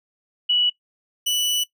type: tone pair in turn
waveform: sine / sawtooth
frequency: 2942 / 2964 Hz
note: F#7 / F#7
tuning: -11 / +2 cents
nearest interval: unison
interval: 13 cents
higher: second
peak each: -16 dBFS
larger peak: neither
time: 0.49-0.7 / 1.26-1.64 s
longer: second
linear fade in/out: 10 ms
effects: noise-tail reverb RT60 0.1 s tail -19 dB re dry